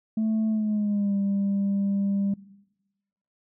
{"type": "tone with pitch glide", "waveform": "sine", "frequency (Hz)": [219.2, 198.7], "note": ["A3", "G3"], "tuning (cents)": [-6, 24], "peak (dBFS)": -20, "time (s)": [0.17, 2.34], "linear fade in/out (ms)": 5, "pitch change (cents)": -170, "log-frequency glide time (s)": [0.48, 1.15], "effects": ["noise-tail reverb RT60 1.0 s tail -21 dB re dry", "tanh soft clip ceiling -20 dBFS"]}